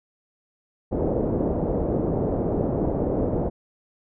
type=low-pass noise; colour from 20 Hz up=white; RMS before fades=-24 dBFS; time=0.91-3.5 s; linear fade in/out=20 ms; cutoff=550 Hz; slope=24 dB/octave; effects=none